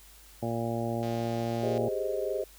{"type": "harmonic tone", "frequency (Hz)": 116.3, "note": "A#2", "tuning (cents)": -4, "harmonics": [1, 2, 3, 4, 5, 6, 7], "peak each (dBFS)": [-34, -34, -36, -40, -36, -39, -40], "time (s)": [0.42, 1.89], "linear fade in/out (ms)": 10}
{"type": "click train", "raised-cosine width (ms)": 0.2, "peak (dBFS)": -29, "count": 134, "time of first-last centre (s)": [1.03, 1.777], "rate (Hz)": 178}
{"type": "chord", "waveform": "sine", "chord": "Ab major seventh", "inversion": "third", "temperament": "equal", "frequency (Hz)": [392, 415.3, 523.3, 622.3], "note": ["G4", "Ab4", "C5", "Eb5"], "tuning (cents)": [0, 0, 0, 0], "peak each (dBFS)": -34, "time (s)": [1.63, 2.44], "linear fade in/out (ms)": 5}
{"effects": ["added 50 Hz sine -55 dBFS peak until 2.58 s", "white hiss -55 dBFS RMS until 2.58 s"]}